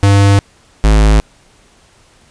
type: tone pair in turn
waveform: square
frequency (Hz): 99.8 / 52.87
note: G2 / G#1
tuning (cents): +32 / +32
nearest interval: major seventh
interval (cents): 1100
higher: first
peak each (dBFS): -6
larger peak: neither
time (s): 0.03-0.39 / 0.84-1.2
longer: neither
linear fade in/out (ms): 0
effects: pink hiss -48 dBFS RMS until 2.3 s + resampled to 22050 Hz